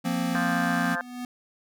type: chord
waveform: square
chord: F suspended fourth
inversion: none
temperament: equal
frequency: 174.61 / 233.1 / 261.6 Hz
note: F3 / Bb3 / C4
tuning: 0 / 0 / 0 cents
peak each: -30 dBFS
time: 0.04-0.96 s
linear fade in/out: 20 ms
type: harmonic tone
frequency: 174.61 Hz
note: F3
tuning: in tune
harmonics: 3 / 4 / 5 / 6 / 7 / 8 / 9 / 10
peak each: -40 / -34 / -39 / -38 / -36 / -41 / -30 / -36 dBFS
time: 0.35-1.01 s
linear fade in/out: 0 ms
type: tone with exponential growth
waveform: square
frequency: 246.9 Hz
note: B3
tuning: in tune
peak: -31 dBFS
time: 0.56-1.25 s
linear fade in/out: 2 ms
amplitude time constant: 150 ms
effects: none